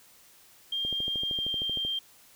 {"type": "tone with pitch glide", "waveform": "sine", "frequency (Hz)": [3200, 3176], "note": ["G7", "G7"], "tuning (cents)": [35, 22], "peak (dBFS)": -28, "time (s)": [0.72, 1.99], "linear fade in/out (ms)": 5, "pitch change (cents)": -13, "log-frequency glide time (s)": [1.26, 1.53]}
{"type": "click train", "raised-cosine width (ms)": 2, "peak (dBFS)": -27, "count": 14, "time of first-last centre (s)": [0.85, 1.85], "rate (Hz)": 13}
{"effects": ["white hiss -57 dBFS RMS until 2.35 s"]}